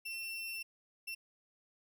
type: tone bursts at uneven times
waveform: 35% pulse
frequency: 2702 Hz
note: E7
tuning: 42 cents sharp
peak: -38 dBFS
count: 2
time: 0.05-0.63 / 1.07-1.15 s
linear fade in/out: 10 ms
effects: none